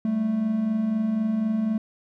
triangle tone pair together, 196 / 220 Hz, G3 / A3, 0 / 0 cents, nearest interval major second, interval 200 cents, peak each -29 / -20 dBFS, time 0.05-1.78 s, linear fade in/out 2 ms, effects none

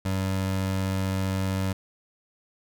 25% pulse tone, 95.4 Hz, G2, 47 cents flat, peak -21 dBFS, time 0.05-1.73 s, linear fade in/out 5 ms, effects none

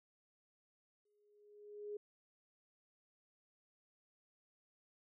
sine tone with exponential growth, 415.3 Hz, G#4, in tune, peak -40 dBFS, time 1.05-1.97 s, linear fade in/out 5 ms, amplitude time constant 200 ms, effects none

